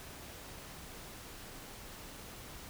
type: silence
effects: pink hiss -49 dBFS RMS until 2.69 s